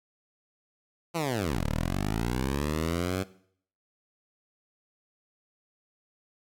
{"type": "linear two-way sweep", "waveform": "10% pulse", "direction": "down then up", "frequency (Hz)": [174.61, 35.37, 96.1], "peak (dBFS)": -19, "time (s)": [1.14, 3.24], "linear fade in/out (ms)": 20, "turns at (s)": 1.64, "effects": ["noise-tail reverb RT60 0.6 s tail -19 dB re dry", "AAC 64 kbps"]}